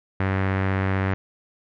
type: tone with low-pass filter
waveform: sawtooth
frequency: 95.8 Hz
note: G2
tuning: 39 cents flat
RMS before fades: -23 dBFS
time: 0.2-1.14 s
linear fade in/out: 0 ms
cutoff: 1900 Hz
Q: 2.3
effects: none